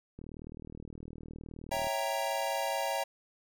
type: click train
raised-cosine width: 3 ms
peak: -32 dBFS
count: 67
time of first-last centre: 0.19-1.869 s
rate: 39.3 Hz
type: chord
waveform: square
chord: C# diminished seventh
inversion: none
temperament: equal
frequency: 554.4 / 659.3 / 784 / 932.3 Hz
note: C#5 / E5 / G5 / Bb5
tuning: 0 / 0 / 0 / 0 cents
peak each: -37 dBFS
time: 1.71-3.04 s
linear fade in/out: 10 ms
effects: none